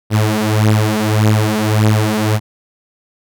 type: beating tone pair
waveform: sawtooth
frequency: 106.7 / 108.4 Hz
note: G#2 / A2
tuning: +47 / -25 cents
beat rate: 1.7 Hz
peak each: -10 dBFS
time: 0.1-2.4 s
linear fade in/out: 50 ms
effects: none